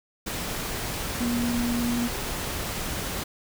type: tone in noise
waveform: sine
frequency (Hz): 238.9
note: A#3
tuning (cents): +43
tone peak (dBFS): -24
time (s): 1.2-2.08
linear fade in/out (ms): 10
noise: pink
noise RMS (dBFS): -31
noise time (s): 0.26-3.24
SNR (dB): +4
effects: none